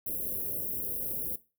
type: band-stop noise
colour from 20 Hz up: white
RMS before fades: -34 dBFS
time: 0.06-1.36 s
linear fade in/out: 5 ms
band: 580 to 11000 Hz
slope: 48 dB/octave
effects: noise-tail reverb RT60 0.3 s tail -18 dB re dry